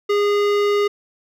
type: tone with hard clipping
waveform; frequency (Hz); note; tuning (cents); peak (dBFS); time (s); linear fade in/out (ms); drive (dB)
sine; 410; G#4; -22; -17; 0.09-0.88; 10; 17
effects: none